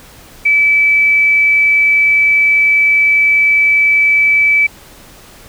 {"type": "tone", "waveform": "sine", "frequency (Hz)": 2305, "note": "D7", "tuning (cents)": -33, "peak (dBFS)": -7, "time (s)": [0.45, 4.67], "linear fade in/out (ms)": 10, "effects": ["pink hiss -39 dBFS RMS until 5.48 s"]}